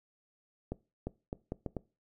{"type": "accelerating click train", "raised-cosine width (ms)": 2, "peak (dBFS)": -22, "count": 6, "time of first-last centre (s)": [0.72, 1.767], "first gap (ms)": 350, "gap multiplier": 0.74, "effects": ["noise-tail reverb RT60 0.3 s tail -21 dB re dry"]}